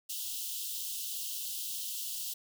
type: high-pass noise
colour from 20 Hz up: white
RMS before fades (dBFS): -38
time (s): 0.09-2.34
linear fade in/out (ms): 10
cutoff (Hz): 2800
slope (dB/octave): 96
effects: none